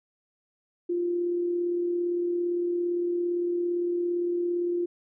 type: tone with amplitude modulation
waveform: sine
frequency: 349.2 Hz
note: F4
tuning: in tune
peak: -23 dBFS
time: 0.89-4.86 s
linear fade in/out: 10 ms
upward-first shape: sine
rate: 37.6 Hz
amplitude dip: 30%
effects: none

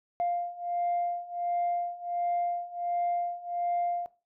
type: beating tone pair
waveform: sine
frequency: 698.5 / 699.9 Hz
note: F5 / F5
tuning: 0 / +4 cents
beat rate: 1.4 Hz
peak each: -31 / -29 dBFS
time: 0.2-4.06 s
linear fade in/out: 0 ms
effects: noise-tail reverb RT60 0.3 s tail -18 dB re dry + tanh soft clip ceiling -22 dBFS

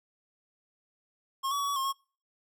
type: tone with pitch steps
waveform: square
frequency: 1078 / 1136 / 1127 / 1134 / 1071 / 1091 Hz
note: C#6 / C#6 / C#6 / C#6 / C6 / C#6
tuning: -49 / +42 / +28 / +39 / +40 / -28 cents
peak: -29 dBFS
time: 1.43-1.928 s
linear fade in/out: 20 ms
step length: 83 ms
effects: noise-tail reverb RT60 0.4 s tail -26 dB re dry

